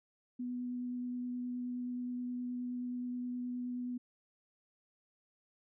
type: tone with vibrato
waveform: sine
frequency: 246.9 Hz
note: B3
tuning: in tune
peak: -36 dBFS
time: 0.39-3.98 s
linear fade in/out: 10 ms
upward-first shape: sine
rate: 9.5 Hz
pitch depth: 8 cents each way
effects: none